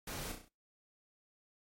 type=noise with echo; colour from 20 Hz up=pink; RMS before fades=-43 dBFS; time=0.07-0.32 s; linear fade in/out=5 ms; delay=33 ms; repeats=5; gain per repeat=-5 dB; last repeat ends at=0.485 s; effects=noise-tail reverb RT60 0.3 s tail -25 dB re dry + MP3 64 kbps